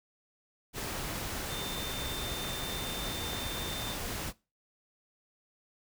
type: tone in noise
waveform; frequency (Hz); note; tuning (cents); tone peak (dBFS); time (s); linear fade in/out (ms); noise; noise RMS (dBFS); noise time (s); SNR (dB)
sine; 3590; A7; +34; -40; 1.48-3.97; 50; pink; -37; 0.73-4.33; -6
effects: noise-tail reverb RT60 0.3 s tail -22 dB re dry